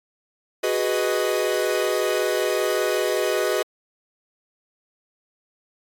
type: chord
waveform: 45% pulse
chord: G# minor seventh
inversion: third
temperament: equal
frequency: 370 / 415.3 / 493.9 / 622.3 Hz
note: F#4 / G#4 / B4 / D#5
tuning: 0 / 0 / 0 / 0 cents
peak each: -26 dBFS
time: 0.63-3.63 s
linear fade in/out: 10 ms
effects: AAC 64 kbps